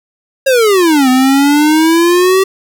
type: exponential two-way sweep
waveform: square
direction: down then up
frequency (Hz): 552 to 252.7 to 387.8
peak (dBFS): -7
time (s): 0.46-2.44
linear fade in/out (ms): 10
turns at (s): 1.09
effects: none